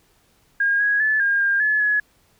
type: tone with pitch steps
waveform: sine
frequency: 1623 / 1657 / 1734 / 1616 / 1606 / 1714 / 1692 Hz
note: G#6 / G#6 / A6 / G#6 / G6 / A6 / G#6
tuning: -40 / -4 / -26 / -48 / +41 / -46 / +32 cents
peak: -16 dBFS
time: 0.6-2 s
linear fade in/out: 5 ms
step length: 200 ms
effects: pink hiss -60 dBFS RMS until 2.39 s